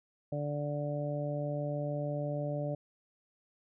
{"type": "harmonic tone", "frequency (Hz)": 146.3, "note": "D3", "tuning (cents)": -6, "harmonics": [1, 2, 3, 4, 5], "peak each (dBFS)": [-35, -41, -45, -36, -47], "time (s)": [0.32, 2.75], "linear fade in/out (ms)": 5, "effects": []}